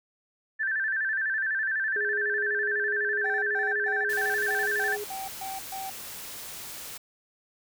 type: tone with vibrato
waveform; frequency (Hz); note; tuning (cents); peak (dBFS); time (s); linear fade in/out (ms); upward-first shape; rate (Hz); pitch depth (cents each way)
sine; 1661.2; G#6; 0; -25; 0.59-4.96; 20; square; 12; 95
type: tone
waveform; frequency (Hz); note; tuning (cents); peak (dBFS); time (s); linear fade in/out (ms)
sine; 415.3; G#4; 0; -32; 1.96-5.04; 2
type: tone bursts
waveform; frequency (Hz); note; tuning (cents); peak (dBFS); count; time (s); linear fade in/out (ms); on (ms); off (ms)
triangle; 772; G5; -27; -32; 9; 3.24-5.9; 5; 180; 130
type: noise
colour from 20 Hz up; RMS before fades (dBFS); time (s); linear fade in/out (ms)
white; -40; 4.09-6.98; 10
effects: none